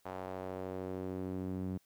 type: tone with band-pass filter sweep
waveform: sawtooth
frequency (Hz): 93.2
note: F#2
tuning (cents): +13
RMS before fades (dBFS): -40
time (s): 0.05-1.78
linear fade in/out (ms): 10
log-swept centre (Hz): 800 to 210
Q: 1.5
effects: white hiss -72 dBFS RMS until 1.85 s